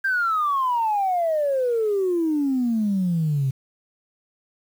sine exponential sweep, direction down, 1600 to 130 Hz, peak -18 dBFS, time 0.04-3.51 s, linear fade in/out 10 ms, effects tanh soft clip ceiling -15 dBFS + 8-bit

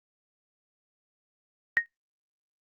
sine tone with exponential decay, 1864.7 Hz, A#6, in tune, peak -15 dBFS, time 1.77-1.86 s, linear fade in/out 0 ms, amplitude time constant 19 ms, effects noise-tail reverb RT60 0.2 s tail -26 dB re dry + Opus 48 kbps

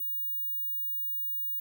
sine tone, 15600 Hz, B9, 23 cents flat, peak -27 dBFS, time 0-1.6 s, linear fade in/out 10 ms, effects tanh soft clip ceiling -29 dBFS + 10-bit

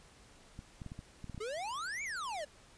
clicks, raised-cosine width 5 ms, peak -32 dBFS, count 9, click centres 0.591 / 0.818 / 0.863 / 0.919 / 0.991 / 1.243 / 1.297 / 1.346 / 1.378 s
square exponential two-way sweep, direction up then down, 405 to 2348 to 561 Hz, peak -38 dBFS, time 1.4-2.45 s, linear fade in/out 10 ms, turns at 2.03 s
effects pink hiss -60 dBFS RMS until 2.77 s + resampled to 22050 Hz

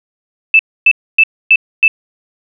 sine tone bursts, 2635 Hz, E7, 1 cent flat, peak -3 dBFS, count 5, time 0.54-1.88 s, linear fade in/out 2 ms, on 52 ms, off 270 ms, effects none

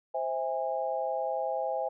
sine chord, C augmented, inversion none, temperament just, 523.3 / 654.1 / 817.6 Hz, C5 / E5 / G#5, 0 / -14 / -27 cents, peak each -33 dBFS, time 0.14-1.89 s, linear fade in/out 10 ms, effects none

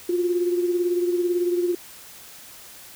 sine beating tone pair, 351.2 / 369.2 Hz, F4 / F#4, +10 / -4 cents, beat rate 18 Hz, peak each -20 / -29 dBFS, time 0.09-1.75 s, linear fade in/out 5 ms, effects white hiss -44 dBFS RMS until 2.95 s

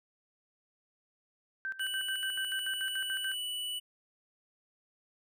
sine tone with tremolo, 1558 Hz, G6, 11 cents flat, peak -33 dBFS, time 1.65-3.34 s, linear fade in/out 0 ms, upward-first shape square, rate 6.9 Hz, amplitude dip 80%
square tone, 2960 Hz, F#7, in tune, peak -35 dBFS, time 1.79-3.8 s, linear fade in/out 20 ms
effects none

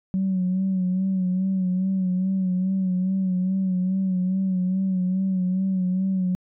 sine tone with vibrato, 186.9 Hz, F#3, 18 cents sharp, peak -19 dBFS, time 0.14-6.35 s, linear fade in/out 0 ms, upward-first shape sine, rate 2.4 Hz, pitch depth 48 cents each way, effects tanh soft clip ceiling -16 dBFS

